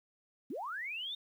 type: linear sweep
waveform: sine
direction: up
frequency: 205.7 to 3684 Hz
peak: -37 dBFS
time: 0.5-1.15 s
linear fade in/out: 5 ms
effects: 11-bit